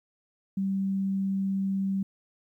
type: tone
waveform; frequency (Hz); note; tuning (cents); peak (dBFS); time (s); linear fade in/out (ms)
sine; 194; G3; -18; -25; 0.57-2.03; 5
effects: 11-bit